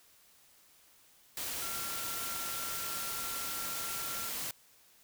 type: tone in noise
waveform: sine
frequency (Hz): 1369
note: F6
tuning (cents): -35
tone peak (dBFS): -44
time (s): 1.62-4.29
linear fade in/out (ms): 2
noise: white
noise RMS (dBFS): -38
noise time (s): 1.37-4.51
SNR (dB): -9
effects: white hiss -63 dBFS RMS until 5.03 s